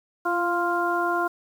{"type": "harmonic tone with a mistuned harmonic", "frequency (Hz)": 349.2, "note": "F4", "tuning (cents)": 0, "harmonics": [1, 2, 3, 4], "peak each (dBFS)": [-27, -27, -27, -27], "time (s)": [0.25, 1.28], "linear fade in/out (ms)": 10, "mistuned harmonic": 1, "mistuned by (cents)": -25, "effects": ["8-bit"]}